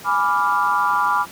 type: chord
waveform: sine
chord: G# diminished seventh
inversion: none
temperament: equal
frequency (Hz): 830.6 / 987.8 / 1174.7 / 1396.9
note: G#5 / B5 / D6 / F6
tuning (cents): 0 / 0 / 0 / 0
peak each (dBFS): -24 / -20 / -20 / -23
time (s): 0.04-1.26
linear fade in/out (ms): 50
effects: pink hiss -39 dBFS RMS until 1.31 s + high-pass 150 Hz 12 dB/octave